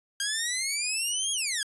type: exponential two-way sweep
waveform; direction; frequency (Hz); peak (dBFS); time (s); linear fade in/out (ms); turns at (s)
10% pulse; up then down; 1600 to 3322 to 1600; -18; 0.2-1.63; 2; 1.32
effects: resampled to 24000 Hz